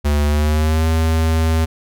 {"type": "tone with pitch glide", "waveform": "square", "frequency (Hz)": [73.42, 80.53], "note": ["D2", "E2"], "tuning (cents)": [0, -40], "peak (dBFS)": -14, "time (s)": [0.04, 1.66], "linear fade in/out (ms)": 20, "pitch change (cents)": 160, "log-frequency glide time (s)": [0.26, 0.87], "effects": []}